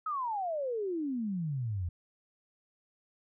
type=exponential sweep; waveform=sine; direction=down; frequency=1300 to 82.41 Hz; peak=-31 dBFS; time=0.06-1.89 s; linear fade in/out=5 ms; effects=none